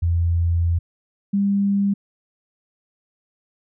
sine tone pair in turn, 85 / 199.73 Hz, F2 / G3, -46 / +33 cents, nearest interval octave + minor third, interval 1479 cents, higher second, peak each -16 dBFS, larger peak neither, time 0.02-0.79 / 1.33-1.94 s, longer first, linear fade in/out 10 ms, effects none

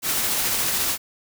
white noise with tremolo, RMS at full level -22 dBFS, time 0.02-0.98 s, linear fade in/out 50 ms, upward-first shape triangle, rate 14 Hz, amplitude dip 25%, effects none

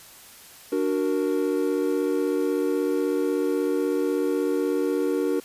triangle chord, D augmented, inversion none, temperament equal, 293.7 / 370 / 466.2 Hz, D4 / F#4 / A#4, 0 / 0 / 0 cents, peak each -24 dBFS, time 0.72-5.4 s, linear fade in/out 5 ms, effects white hiss -47 dBFS RMS until 5.44 s + resampled to 32000 Hz

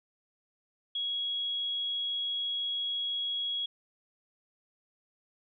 sine tone, 3322 Hz, G#7, in tune, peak -30 dBFS, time 0.95-3.66 s, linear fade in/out 5 ms, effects none

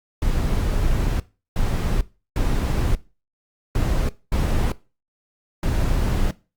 brown noise bursts at uneven times, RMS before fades -20 dBFS, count 6, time 0.22-1.2 / 1.56-2.01 / 2.36-2.95 / 3.75-4.09 / 4.32-4.72 / 5.63-6.31 s, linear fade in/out 2 ms, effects noise-tail reverb RT60 0.3 s tail -19 dB re dry + Opus 48 kbps

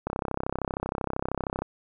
click train, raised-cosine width 1 ms, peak -14 dBFS, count 52, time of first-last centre 0.07-1.62 s, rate 32.9 Hz, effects none

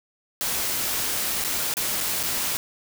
white noise with dropouts, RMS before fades -26 dBFS, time 0.41-2.57 s, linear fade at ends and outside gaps 0 ms, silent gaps 1.44-1.447 / 1.739-1.769 / 2.005-2.009 / 2.23-2.235 s, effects none

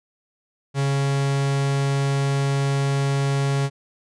45% pulse tone, 138.59 Hz, C#3, in tune, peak -19 dBFS, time 0.74-3.7 s, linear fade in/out 50 ms, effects resampled to 22050 Hz

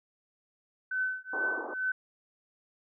sine tone with tremolo, 1517 Hz, F#6, 43 cents sharp, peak -26 dBFS, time 0.91-1.92 s, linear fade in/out 5 ms, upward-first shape triangle, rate 2.3 Hz, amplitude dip 100%
pink band-pass noise, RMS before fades -39 dBFS, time 1.33-1.74 s, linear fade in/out 2 ms, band 290 to 1200 Hz, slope 48 dB/octave
effects none

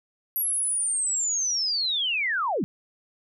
sine linear sweep, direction down, 11600 to 149.9 Hz, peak -23 dBFS, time 0.36-2.64 s, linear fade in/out 0 ms, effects none

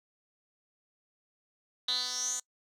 10% pulse tone with band-pass filter sweep, 249.9 Hz, B3, 21 cents sharp, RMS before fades -33 dBFS, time 1.88-2.4 s, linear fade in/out 5 ms, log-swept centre 3800 to 7300 Hz, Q 9.2, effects noise-tail reverb RT60 0.1 s tail -24 dB re dry

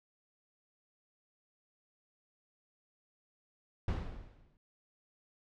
brown noise with exponential decay, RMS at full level -31 dBFS, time 3.88-4.57 s, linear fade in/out 2 ms, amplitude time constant 150 ms, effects low-pass 4000 Hz 12 dB/octave

